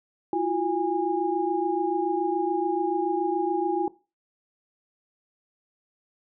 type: tone cluster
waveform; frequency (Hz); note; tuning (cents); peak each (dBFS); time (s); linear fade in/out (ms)
sine; 333.8 / 360.8 / 819; E4 / F#4 / G#5; +22 / -44 / -24; -27; 0.33-3.88; 2
effects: noise-tail reverb RT60 0.3 s tail -20 dB re dry